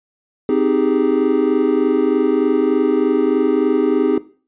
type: chord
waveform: triangle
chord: Ab major seventh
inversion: first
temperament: equal with one note detuned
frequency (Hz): 260.4 / 311.1 / 392 / 415.3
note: C4 / Eb4 / G4 / Ab4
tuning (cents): -8 / 0 / 0 / 0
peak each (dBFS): -17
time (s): 0.49-4.18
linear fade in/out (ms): 2
effects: noise-tail reverb RT60 0.4 s tail -17 dB re dry + resampled to 8000 Hz